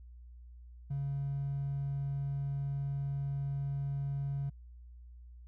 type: tone with hard clipping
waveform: triangle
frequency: 139.3 Hz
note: C#3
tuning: 9 cents sharp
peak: -33 dBFS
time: 0.9-4.5 s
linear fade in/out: 10 ms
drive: 4 dB
effects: added 60 Hz sine -49 dBFS peak until 5.47 s